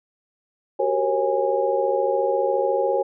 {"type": "tone cluster", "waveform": "sine", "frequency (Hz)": [375.4, 395.3, 467.8, 542, 823], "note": ["F#4", "G4", "A#4", "C#5", "G#5"], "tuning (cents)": [25, 15, 6, -39, -16], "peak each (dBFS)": [-26, -29, -25, -22, -26], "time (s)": [0.79, 3.03], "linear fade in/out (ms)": 10, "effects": []}